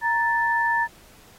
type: tone pair together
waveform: sine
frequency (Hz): 933.4 / 1760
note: A#5 / A6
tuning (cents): +2 / 0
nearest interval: major seventh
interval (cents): 1098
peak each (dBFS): -22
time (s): 0.01-0.88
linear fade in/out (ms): 50
effects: pink hiss -52 dBFS RMS until 1.38 s + AAC 48 kbps